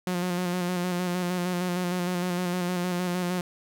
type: tone with vibrato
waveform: sawtooth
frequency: 178.9 Hz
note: F3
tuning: 42 cents sharp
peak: -22 dBFS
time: 0.07-3.41 s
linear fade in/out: 2 ms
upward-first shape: square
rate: 6.5 Hz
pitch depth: 28 cents each way
effects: none